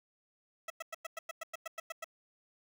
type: tone bursts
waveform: 15% pulse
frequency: 653 Hz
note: E5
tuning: 17 cents flat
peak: -32 dBFS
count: 12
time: 0.68-2.044 s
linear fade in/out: 5 ms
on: 22 ms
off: 100 ms
effects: none